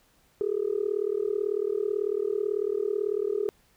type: tone with amplitude modulation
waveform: sine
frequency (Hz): 411.1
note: G#4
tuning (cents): -18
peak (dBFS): -20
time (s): 0.41-3.49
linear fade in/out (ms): 0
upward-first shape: sine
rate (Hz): 38.1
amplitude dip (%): 100
effects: tanh soft clip ceiling -16 dBFS + pink hiss -64 dBFS RMS until 3.76 s